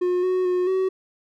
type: tone with pitch steps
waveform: triangle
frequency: 359.4 / 368.9 / 361.7 / 377.2 Hz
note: F4 / F#4 / F#4 / F#4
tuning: +50 / -5 / -39 / +33 cents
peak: -17 dBFS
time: 0.01-0.89 s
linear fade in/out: 10 ms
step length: 220 ms
effects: none